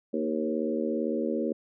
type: harmonic tone with a mistuned harmonic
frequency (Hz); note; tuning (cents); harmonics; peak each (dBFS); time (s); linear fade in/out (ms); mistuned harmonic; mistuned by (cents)
77.78; D#2; 0; 3 / 4 / 5 / 6 / 7; -31 / -32 / -33 / -34 / -34; 0.13-1.53; 10; 6; +16
effects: none